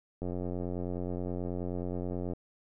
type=click train; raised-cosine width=2 ms; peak=-23 dBFS; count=190; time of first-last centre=0.22-2.334 s; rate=89.4 Hz; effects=none